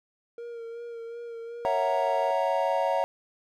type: tone with vibrato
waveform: triangle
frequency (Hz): 466.2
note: A#4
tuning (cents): 0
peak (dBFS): -34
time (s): 0.38-2.31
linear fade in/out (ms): 2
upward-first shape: sine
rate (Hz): 2.7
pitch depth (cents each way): 27
type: chord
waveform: triangle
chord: F# dominant seventh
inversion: second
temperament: equal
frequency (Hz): 554.4 / 659.3 / 740 / 932.3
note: C#5 / E5 / F#5 / A#5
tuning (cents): 0 / 0 / 0 / 0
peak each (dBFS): -26 / -27 / -28 / -27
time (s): 1.65-3.04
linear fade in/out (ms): 0
effects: none